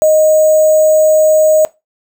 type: tone with sample-and-hold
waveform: sine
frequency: 621 Hz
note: D#5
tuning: 3 cents flat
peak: -5 dBFS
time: 0.02-1.65 s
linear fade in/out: 0 ms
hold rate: 7350 Hz
effects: noise-tail reverb RT60 0.2 s tail -19 dB re dry